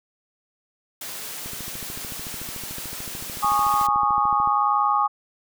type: high-pass noise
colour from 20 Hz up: white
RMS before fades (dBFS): -34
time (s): 1.01-3.87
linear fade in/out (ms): 5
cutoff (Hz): 110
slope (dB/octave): 24
type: click train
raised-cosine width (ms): 3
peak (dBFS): -25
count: 42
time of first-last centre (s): 1.46-4.475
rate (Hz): 13.6
type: chord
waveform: sine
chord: Ab suspended fourth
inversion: none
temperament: equal with one note detuned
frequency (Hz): 830.6 / 1108.7 / 1229.5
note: Ab5 / Db6 / Eb6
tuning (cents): 0 / 0 / -21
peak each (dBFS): -22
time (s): 3.42-5.08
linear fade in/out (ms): 20
effects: none